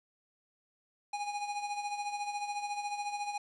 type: tone with tremolo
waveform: square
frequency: 822 Hz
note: G#5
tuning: 18 cents flat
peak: -33 dBFS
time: 1.13-3.38 s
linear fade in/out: 5 ms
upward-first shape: sine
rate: 14 Hz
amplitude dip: 60%
effects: resampled to 22050 Hz + 10-bit